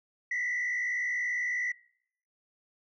sine tone with frequency modulation, 1975.5 Hz, B6, in tune, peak -27 dBFS, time 0.31-1.72 s, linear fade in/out 5 ms, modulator 58.8 Hz, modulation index 1.1, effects noise-tail reverb RT60 0.7 s tail -26 dB re dry + tanh soft clip ceiling -26 dBFS

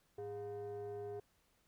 sine tone with frequency modulation, 410 Hz, G#4, 22 cents flat, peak -40 dBFS, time 0.18-1.2 s, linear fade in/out 5 ms, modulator 304 Hz, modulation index 0.6, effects tanh soft clip ceiling -40 dBFS + pink hiss -75 dBFS RMS until 1.67 s

